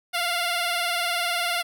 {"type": "tone with vibrato", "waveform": "10% pulse", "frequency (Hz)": 698.5, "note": "F5", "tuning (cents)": 0, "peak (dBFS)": -15, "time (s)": [0.13, 1.63], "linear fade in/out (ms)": 20, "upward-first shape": "triangle", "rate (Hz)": 20, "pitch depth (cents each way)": 67, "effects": []}